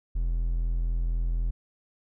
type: tone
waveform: triangle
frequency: 42 Hz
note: E1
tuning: 33 cents sharp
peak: -22 dBFS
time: 0.15-1.51 s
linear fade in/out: 10 ms
effects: none

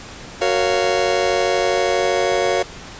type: chord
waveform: 40% pulse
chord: Gb major seventh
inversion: none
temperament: just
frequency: 370 / 462.5 / 555 / 693.7 Hz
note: Gb4 / Bb4 / Db5 / F5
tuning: 0 / -14 / +2 / -12 cents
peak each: -21 / -21 / -20 / -21 dBFS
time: 0.41-2.63 s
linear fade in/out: 10 ms
effects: pink hiss -36 dBFS RMS until 2.99 s + resampled to 16000 Hz

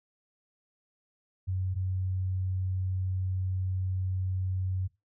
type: tone pair in turn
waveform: sine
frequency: 93.3 / 93.3 Hz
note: F#2 / F#2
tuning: +15 / +15 cents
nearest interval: unison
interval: 0 cents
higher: neither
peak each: -28 dBFS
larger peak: neither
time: 1.47-1.75 / 1.75-4.88 s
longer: second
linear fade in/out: 20 ms
effects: noise-tail reverb RT60 0.2 s tail -17 dB re dry

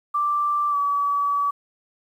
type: tone with pitch glide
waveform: sine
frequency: 1174.7 to 1143.2 Hz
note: D6 to D6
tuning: 0 to -47 cents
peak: -19 dBFS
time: 0.14-1.51 s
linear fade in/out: 10 ms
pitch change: -47 cents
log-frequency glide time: 0.7-0.76 s
effects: 9-bit

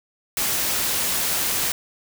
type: noise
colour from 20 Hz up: white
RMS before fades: -23 dBFS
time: 0.37-1.72 s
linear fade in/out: 2 ms
effects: none

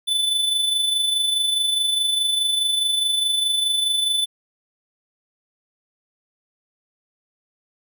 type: tone with amplitude modulation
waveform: square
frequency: 3500 Hz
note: A7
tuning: 10 cents flat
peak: -17 dBFS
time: 0.07-4.26 s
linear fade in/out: 20 ms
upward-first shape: sine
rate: 24.8 Hz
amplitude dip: 45%
effects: none

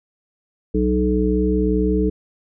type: harmonic tone with a mistuned harmonic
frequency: 61.74 Hz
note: B1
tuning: in tune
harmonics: 1 / 3 / 5 / 7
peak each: -21 / -21 / -21 / -21 dBFS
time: 0.74-2.1 s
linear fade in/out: 10 ms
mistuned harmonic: 3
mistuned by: +19 cents
effects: none

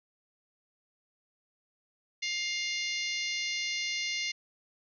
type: harmonic tone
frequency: 704 Hz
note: F5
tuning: 14 cents sharp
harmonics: 3 / 4 / 5 / 6 / 7 / 8 / 9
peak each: -34 / -38 / -41 / -39 / -41 / -43 / -43 dBFS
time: 2.22-4.32 s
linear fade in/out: 10 ms
effects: none

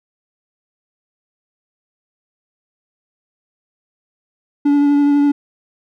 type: tone with vibrato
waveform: triangle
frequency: 287.2 Hz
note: D4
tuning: 39 cents flat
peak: -8 dBFS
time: 4.65-5.32 s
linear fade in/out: 10 ms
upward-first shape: triangle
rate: 12 Hz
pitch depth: 17 cents each way
effects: none

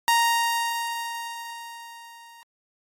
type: tone with level ramp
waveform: sawtooth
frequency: 932.3 Hz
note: A#5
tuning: in tune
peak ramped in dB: -13 to -43 dBFS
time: 0.08-2.43 s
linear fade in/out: 0 ms
effects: AAC 48 kbps

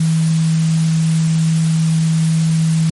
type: tone in noise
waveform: sine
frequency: 161.3 Hz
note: E3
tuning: 37 cents flat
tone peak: -11 dBFS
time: 0-2.9 s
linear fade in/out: 5 ms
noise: white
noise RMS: -29 dBFS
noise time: 0-2.9 s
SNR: +15 dB
effects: MP3 48 kbps

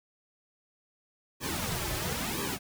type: noise with flanger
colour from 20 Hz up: pink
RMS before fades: -33 dBFS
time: 1.4-2.59 s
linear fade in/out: 50 ms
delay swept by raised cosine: 1.4 to 4.3 ms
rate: 0.99 Hz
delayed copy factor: -1
effects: none

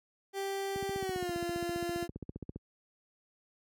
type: tone with pitch glide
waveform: 30% pulse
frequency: 392 to 345.2 Hz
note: G4 to F4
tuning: 0 to -20 cents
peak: -31 dBFS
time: 0.33-2.08 s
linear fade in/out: 50 ms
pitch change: -220 cents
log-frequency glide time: 0.97-1.34 s
type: click train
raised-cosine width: 3 ms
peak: -27 dBFS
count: 28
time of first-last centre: 0.76-2.56 s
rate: 15 Hz
effects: high-pass 60 Hz 12 dB/octave

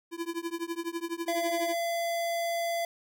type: tone with tremolo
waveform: square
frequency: 336.7 Hz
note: E4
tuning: 37 cents sharp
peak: -29 dBFS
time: 0.11-1.75 s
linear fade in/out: 50 ms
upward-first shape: triangle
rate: 12 Hz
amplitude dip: 100%
type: tone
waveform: square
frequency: 679 Hz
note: F5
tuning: 49 cents flat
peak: -29 dBFS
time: 1.28-2.85 s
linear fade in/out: 2 ms
effects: none

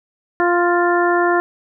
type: harmonic tone with a mistuned harmonic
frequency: 349.2 Hz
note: F4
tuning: in tune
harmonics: 1 / 2 / 3 / 4 / 5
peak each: -16 / -19 / -21 / -22 / -23 dBFS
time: 0.4-1.4 s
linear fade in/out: 0 ms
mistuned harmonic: 5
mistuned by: +16 cents
effects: none

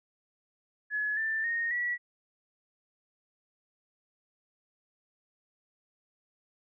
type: tone with pitch steps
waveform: sine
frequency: 1699 / 1775.2 / 1854.9 / 1938.2 Hz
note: G#6 / A6 / A#6 / B6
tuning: +39 / +15 / -9 / -33 cents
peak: -28 dBFS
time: 0.9-1.98 s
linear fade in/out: 50 ms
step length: 270 ms
effects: none

